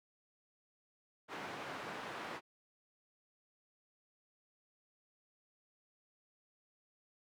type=band-pass noise; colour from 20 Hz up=white; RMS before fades=-45 dBFS; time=1.28-2.41 s; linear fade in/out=50 ms; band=160 to 1600 Hz; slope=12 dB/octave; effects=none